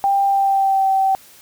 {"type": "tone with pitch glide", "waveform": "sine", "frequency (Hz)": [792, 772.1], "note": ["G5", "G5"], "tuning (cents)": [18, -26], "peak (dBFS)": -13, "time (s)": [0.04, 1.15], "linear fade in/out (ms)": 0, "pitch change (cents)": -44, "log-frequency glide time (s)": [0.25, 0.88], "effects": ["white hiss -46 dBFS RMS until 1.41 s"]}